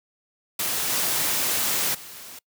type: noise with level steps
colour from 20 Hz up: white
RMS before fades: -26 / -24 / -41 dBFS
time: 0.59-2.39 s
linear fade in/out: 5 ms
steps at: 0.89 / 1.94 s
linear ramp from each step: 10 ms
effects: noise-tail reverb RT60 0.1 s tail -25 dB re dry + high-pass 100 Hz 12 dB/octave